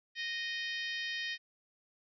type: harmonic tone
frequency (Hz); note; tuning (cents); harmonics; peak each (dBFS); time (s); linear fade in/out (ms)
620; D#5; -6; 3 / 4 / 5 / 6 / 7 / 8 / 9; -38 / -43 / -43 / -44 / -49 / -48 / -52; 0.15-1.38; 50
effects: none